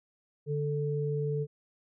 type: tone pair together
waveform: sine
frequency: 146.44 / 440.1 Hz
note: D3 / A4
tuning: -5 / 0 cents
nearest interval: octave + perfect fifth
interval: 1905 cents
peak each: -30 / -32 dBFS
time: 0.46-1.47 s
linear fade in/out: 50 ms
effects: none